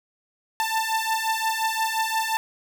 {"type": "beating tone pair", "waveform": "sawtooth", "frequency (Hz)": [886, 891.7], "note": ["A5", "A5"], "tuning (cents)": [12, 23], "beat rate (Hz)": 5.7, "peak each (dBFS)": -22, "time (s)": [0.6, 2.37], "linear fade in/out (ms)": 0, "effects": []}